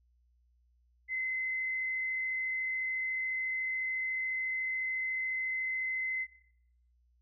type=tone with frequency modulation; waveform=sine; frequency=2051 Hz; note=C7; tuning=35 cents flat; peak=-31 dBFS; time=1.08-6.27 s; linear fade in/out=50 ms; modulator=34 Hz; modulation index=0.47; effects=noise-tail reverb RT60 0.7 s tail -18 dB re dry + added 60 Hz sine -66 dBFS peak until 7.21 s

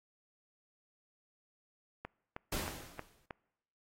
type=click train; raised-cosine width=0.5 ms; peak=-26 dBFS; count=5; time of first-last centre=2.05-3.308 s; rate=3.18 Hz
type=noise with exponential decay; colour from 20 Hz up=pink; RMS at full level=-35 dBFS; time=2.52-3.26 s; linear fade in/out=5 ms; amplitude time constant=160 ms
effects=noise-tail reverb RT60 0.9 s tail -25 dB re dry + AAC 48 kbps

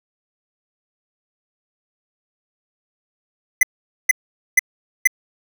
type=tone bursts; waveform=square; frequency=2027 Hz; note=B6; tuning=45 cents sharp; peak=-9 dBFS; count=4; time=3.61-5.074 s; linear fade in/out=5 ms; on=21 ms; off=460 ms; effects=none

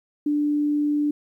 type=tone; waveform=sine; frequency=294.6 Hz; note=D4; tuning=6 cents sharp; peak=-19 dBFS; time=0.26-1.11 s; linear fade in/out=5 ms; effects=10-bit

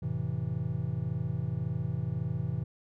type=chord; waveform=triangle; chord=F major seventh; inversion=none; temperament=just; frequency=87.31 / 109.13 / 130.96 / 163.7 Hz; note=F2 / A2 / C3 / E3; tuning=0 / -14 / +2 / -12 cents; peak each=-38 / -33 / -32 / -33 dBFS; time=0.02-2.64 s; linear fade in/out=10 ms; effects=none

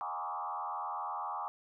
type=tone with frequency modulation; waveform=sine; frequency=984 Hz; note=B5; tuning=7 cents flat; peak=-35 dBFS; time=0.01-1.48 s; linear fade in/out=0 ms; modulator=80 Hz; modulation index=3.1; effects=none

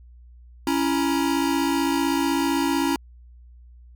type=tone cluster; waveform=square; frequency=278.6 / 334.4 / 946 Hz; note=C#4 / E4 / A#5; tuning=+9 / +25 / +25 cents; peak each=-23 / -25 / -29 dBFS; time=0.67-2.96 s; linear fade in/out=2 ms; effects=added 60 Hz sine -44 dBFS peak until 3.95 s + MP3 96 kbps

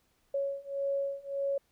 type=beating tone pair; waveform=sine; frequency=554.4 / 556.1 Hz; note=C#5 / C#5; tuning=0 / +5 cents; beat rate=1.7 Hz; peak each=-34 / -33 dBFS; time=0.34-1.58 s; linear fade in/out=5 ms; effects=pink hiss -72 dBFS RMS until 1.71 s

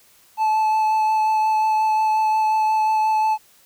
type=tone with vibrato; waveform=triangle; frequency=869 Hz; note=A5; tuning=22 cents flat; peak=-14 dBFS; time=0.37-3.38 s; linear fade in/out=50 ms; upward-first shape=sine; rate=5.6 Hz; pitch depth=12 cents each way; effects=white hiss -54 dBFS RMS until 3.65 s

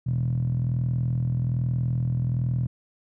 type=tone with band-pass filter; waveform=10% pulse; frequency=41.2 Hz; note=E1; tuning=in tune; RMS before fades=-25 dBFS; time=0.06-2.67 s; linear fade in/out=10 ms; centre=130 Hz; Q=6.6; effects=none

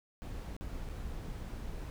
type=noise with dropouts; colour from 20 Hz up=brown; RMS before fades=-41 dBFS; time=0.22-1.9 s; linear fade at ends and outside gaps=0 ms; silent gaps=0.565-0.61 / 0.889-0.895 s; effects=none

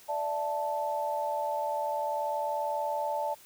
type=chord; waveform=sine; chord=D suspended second; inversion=none; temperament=equal with one note detuned; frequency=587.3 / 667.7 / 880 Hz; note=D5 / E5 / A5; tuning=0 / +22 / 0 cents; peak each=-33 / -37 / -31 dBFS; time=0.08-3.35 s; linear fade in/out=20 ms; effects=white hiss -55 dBFS RMS until 3.45 s

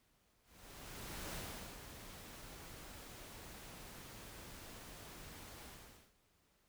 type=noise with ADSR envelope; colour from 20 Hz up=pink; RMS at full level=-45 dBFS; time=0.43-6.14 s; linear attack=920 ms; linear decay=410 ms; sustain=-8 dB; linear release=490 ms; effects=pink hiss -75 dBFS RMS until 6.68 s

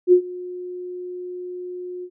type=tone with ADSR envelope; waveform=sine; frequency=360 Hz; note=F#4; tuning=47 cents flat; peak=-7 dBFS; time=0.07-2.1 s; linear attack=54 ms; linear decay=86 ms; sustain=-22 dB; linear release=64 ms; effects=none

